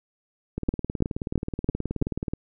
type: two click trains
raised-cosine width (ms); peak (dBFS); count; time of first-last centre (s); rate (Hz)
3; -9 / -15; 5 / 34; 0.69-2.023 / 0.58-2.335; 3 / 18.8
effects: none